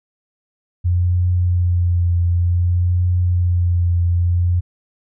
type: tone with vibrato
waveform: sine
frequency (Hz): 88.1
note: F2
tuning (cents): +16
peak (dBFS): -13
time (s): 0.84-4.61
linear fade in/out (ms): 20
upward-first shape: triangle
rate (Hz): 0.55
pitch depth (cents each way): 29
effects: none